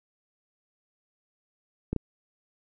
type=clicks; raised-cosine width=3 ms; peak=-15 dBFS; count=2; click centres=1.93 / 1.963 s; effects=none